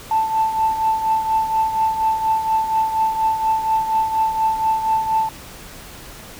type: tone with tremolo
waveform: sine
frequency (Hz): 883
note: A5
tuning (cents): +6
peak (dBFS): -12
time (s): 0.11-5.29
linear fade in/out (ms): 2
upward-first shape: triangle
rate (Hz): 4.2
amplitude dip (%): 70
effects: tanh soft clip ceiling -9 dBFS + pink hiss -38 dBFS RMS until 6.39 s